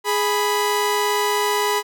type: tone pair together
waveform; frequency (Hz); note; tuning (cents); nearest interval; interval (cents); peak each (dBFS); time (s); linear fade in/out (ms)
sawtooth; 415.3 / 987.8; G#4 / B5; 0 / 0; octave + minor third; 1500; -17; 0.04-1.83; 50
effects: none